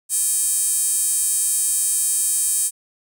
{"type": "tone with high-pass filter", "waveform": "square", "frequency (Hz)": 348.8, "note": "F4", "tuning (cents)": -2, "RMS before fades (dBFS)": -20, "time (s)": [0.09, 2.71], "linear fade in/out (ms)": 50, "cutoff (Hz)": 8700, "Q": 5.1, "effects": []}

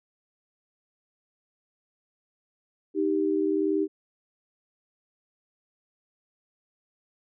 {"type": "tone pair together", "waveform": "sine", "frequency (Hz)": [311.1, 392], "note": ["D#4", "G4"], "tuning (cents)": [0, 0], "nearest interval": "major third", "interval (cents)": 400, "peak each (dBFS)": -25, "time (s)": [2.94, 3.88], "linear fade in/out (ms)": 50, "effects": []}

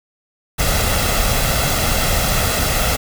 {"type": "noise with comb filter", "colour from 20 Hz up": "pink", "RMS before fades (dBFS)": -17, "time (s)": [0.58, 2.97], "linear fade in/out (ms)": 20, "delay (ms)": 1.5, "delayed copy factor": 0.55, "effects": []}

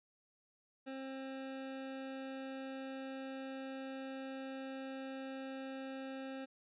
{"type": "tone", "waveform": "25% pulse", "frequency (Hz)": 266.6, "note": "C4", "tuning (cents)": 33, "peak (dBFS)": -39, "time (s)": [0.86, 6.46], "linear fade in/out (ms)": 20, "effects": ["resampled to 8000 Hz"]}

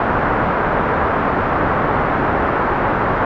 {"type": "low-pass noise", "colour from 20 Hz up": "white", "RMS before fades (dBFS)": -17, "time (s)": [0, 3.25], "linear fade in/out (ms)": 2, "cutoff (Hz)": 1400, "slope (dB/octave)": 24, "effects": []}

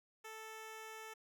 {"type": "tone", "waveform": "10% pulse", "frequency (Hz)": 440, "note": "A4", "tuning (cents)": 0, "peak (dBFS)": -40, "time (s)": [0.24, 1.14], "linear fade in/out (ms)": 10, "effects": []}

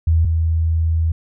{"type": "tone pair in turn", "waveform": "sine", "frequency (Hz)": [81.4, 81.4], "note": ["E2", "E2"], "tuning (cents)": [-21, -21], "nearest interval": "unison", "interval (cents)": 0, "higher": "neither", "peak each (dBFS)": [-11, -14], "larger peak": "first", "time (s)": [[0.07, 0.25], [0.25, 1.12]], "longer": "second", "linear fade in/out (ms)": 5, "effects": []}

